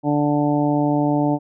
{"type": "harmonic tone", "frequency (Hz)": 146.83, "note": "D3", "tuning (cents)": 0, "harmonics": [1, 2, 3, 4, 5, 6], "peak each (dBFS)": [-23, -18, -30, -25, -26, -27], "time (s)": [0.03, 1.39], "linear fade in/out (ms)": 50, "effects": []}